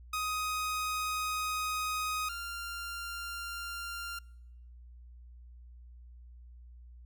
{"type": "tone pair in turn", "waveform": "sawtooth", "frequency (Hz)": [1253, 1390.7], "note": ["D#6", "F6"], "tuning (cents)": [12, -8], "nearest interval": "major second", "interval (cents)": 180, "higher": "second", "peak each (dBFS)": [-28, -34], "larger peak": "first", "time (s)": [[0.13, 2.29], [2.29, 4.19]], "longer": "first", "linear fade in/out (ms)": 5, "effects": ["noise-tail reverb RT60 0.9 s tail -26 dB re dry", "added 60 Hz sine -49 dBFS peak until 7.05 s"]}